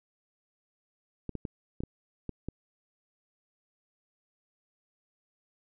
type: clicks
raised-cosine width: 3 ms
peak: -22 dBFS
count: 7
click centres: 1.293 / 1.353 / 1.452 / 1.805 / 1.836 / 2.293 / 2.486 s
effects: none